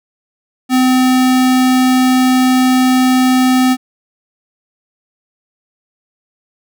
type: tone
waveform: square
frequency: 256.2 Hz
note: C4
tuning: 36 cents flat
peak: -9 dBFS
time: 0.69-3.77 s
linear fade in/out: 50 ms
effects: none